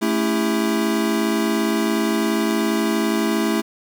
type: chord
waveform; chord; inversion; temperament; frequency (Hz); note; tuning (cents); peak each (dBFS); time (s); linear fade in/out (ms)
square; A dominant seventh; none; equal with one note detuned; 220 / 277.2 / 329.6 / 401.6; A3 / C#4 / E4 / G4; 0 / 0 / 0 / +42; -22 / -28 / -23 / -27; 0.01-3.62; 20
effects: none